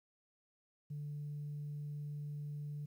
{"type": "tone", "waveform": "sine", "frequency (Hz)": 146.9, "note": "D3", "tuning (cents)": 1, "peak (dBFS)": -39, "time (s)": [0.9, 2.86], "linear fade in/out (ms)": 10, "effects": ["tanh soft clip ceiling -37 dBFS", "12-bit"]}